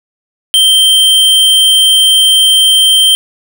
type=tone; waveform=square; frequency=3136 Hz; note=G7; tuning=in tune; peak=-5 dBFS; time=0.54-3.15 s; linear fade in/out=0 ms; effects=7-bit

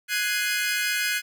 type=chord; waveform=sawtooth; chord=Ab dominant seventh; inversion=third; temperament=equal; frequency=1480 / 1661.2 / 2093 / 2489 Hz; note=Gb6 / Ab6 / C7 / Eb7; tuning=0 / 0 / 0 / 0 cents; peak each=-25 / -25 / -27 / -26 dBFS; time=0.08-1.22 s; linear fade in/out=50 ms; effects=none

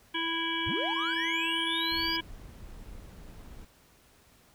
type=harmonic tone; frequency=329.6 Hz; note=E4; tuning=in tune; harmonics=1 / 3 / 5 / 7 / 9 / 10; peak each=-36 / -36 / -36 / -36 / -36 / -36 dBFS; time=0.14-2.21 s; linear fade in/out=10 ms
type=linear sweep; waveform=triangle; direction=up; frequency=39.9 to 4988 Hz; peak=-31 dBFS; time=0.66-2.17 s; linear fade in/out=10 ms
type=noise; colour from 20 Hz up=brown; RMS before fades=-46 dBFS; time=1.91-3.65 s; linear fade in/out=5 ms
effects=pink hiss -61 dBFS RMS until 4.54 s

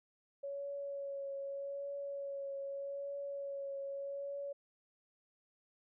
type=tone with vibrato; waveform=sine; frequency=558 Hz; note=C#5; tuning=11 cents sharp; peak=-39 dBFS; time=0.43-4.53 s; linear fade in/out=10 ms; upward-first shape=triangle; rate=0.82 Hz; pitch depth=20 cents each way; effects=none

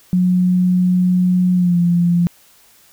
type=tone with pitch glide; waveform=sine; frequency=181.3 to 173.31 Hz; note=F#3 to F3; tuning=-35 to -13 cents; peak=-11 dBFS; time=0.13-2.27 s; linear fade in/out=0 ms; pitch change=-78 cents; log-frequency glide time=1.54-1.78 s; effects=white hiss -50 dBFS RMS until 2.92 s

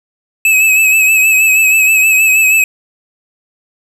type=tone with vibrato; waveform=square; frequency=2581 Hz; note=E7; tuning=37 cents flat; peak=-7 dBFS; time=0.45-2.64 s; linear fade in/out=2 ms; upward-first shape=sine; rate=6.3 Hz; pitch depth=40 cents each way; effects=none

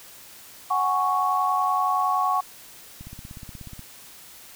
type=chord; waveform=sine; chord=F# suspended second; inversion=none; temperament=equal; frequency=740 / 830.6 / 1108.7 Hz; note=F#5 / G#5 / C#6; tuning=0 / 0 / 0 cents; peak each=-25 / -28 / -22 dBFS; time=0.7-2.41 s; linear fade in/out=10 ms
type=click train; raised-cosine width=5 ms; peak=-27 dBFS; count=14; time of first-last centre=3.01-3.793 s; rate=16.6 Hz
effects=white hiss -46 dBFS RMS until 4.55 s

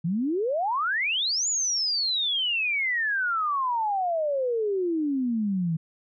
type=exponential two-way sweep; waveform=sine; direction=up then down; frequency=157 to 7070 to 157 Hz; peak=-23 dBFS; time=0.04-5.77 s; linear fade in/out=10 ms; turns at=1.48 s; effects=none

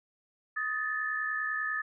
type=tone cluster; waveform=sine; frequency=1256 / 1743 / 1813 Hz; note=D#6 / A6 / A#6; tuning=+16 / -17 / -49 cents; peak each=-36 / -31 / -40 dBFS; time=0.56-1.82 s; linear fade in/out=10 ms; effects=none

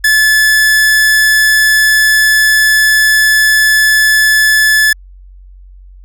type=tone; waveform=45% pulse; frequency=1729 Hz; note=A6; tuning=31 cents flat; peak=-6 dBFS; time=0.04-4.93 s; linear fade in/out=5 ms; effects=added 46 Hz sine -33 dBFS peak until 6.04 s

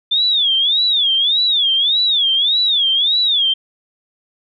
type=tone with vibrato; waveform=sine; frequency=3520 Hz; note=A7; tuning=in tune; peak=-12 dBFS; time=0.11-3.54 s; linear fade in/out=10 ms; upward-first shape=sine; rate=1.7 Hz; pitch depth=200 cents each way; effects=none

